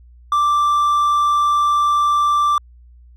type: tone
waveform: triangle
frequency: 1174.7 Hz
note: D6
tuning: in tune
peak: -11 dBFS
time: 0.32-2.58 s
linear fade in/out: 2 ms
effects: added 60 Hz sine -42 dBFS peak until 3.16 s